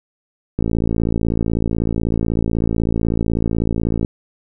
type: click train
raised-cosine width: 3 ms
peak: -6 dBFS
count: 195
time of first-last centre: 0.59-4.048 s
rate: 56.1 Hz
effects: none